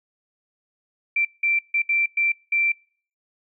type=tone bursts at uneven times; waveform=sine; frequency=2349 Hz; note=D7; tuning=in tune; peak=-18 dBFS; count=6; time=1.16-1.25 / 1.43-1.59 / 1.74-1.82 / 1.89-2.06 / 2.17-2.32 / 2.52-2.72 s; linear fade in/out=5 ms; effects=noise-tail reverb RT60 0.5 s tail -25 dB re dry